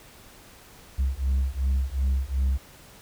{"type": "beating tone pair", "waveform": "sine", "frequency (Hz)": [65.3, 68], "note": ["C2", "C#2"], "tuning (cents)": [-3, -33], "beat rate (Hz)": 2.7, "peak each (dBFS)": -23, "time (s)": [0.98, 2.58], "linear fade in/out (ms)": 20, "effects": ["tanh soft clip ceiling -19 dBFS", "pink hiss -50 dBFS RMS until 3.01 s"]}